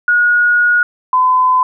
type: tone pair in turn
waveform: sine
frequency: 1447 / 1015.8 Hz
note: F#6 / B5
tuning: -39 / +48 cents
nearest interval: tritone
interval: 613 cents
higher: first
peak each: -8 dBFS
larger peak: neither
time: 0.08-0.83 / 1.13-1.63 s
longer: first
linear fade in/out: 2 ms
effects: none